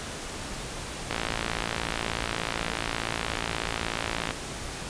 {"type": "click train", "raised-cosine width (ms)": 0.3, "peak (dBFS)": -11, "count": 182, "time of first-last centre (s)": [1.11, 4.308], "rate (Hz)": 56.6, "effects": ["pink hiss -36 dBFS RMS until 4.89 s", "resampled to 22050 Hz"]}